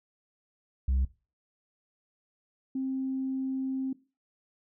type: tone pair in turn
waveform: sine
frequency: 65.41 / 264.4 Hz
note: C2 / C4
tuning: 0 / +18 cents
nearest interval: 2 octaves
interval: 2418 cents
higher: second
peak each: -21 / -28 dBFS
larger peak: first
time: 0.88-1.05 / 2.75-3.93 s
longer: second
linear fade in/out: 5 ms
effects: noise-tail reverb RT60 0.3 s tail -19 dB re dry + tanh soft clip ceiling -22 dBFS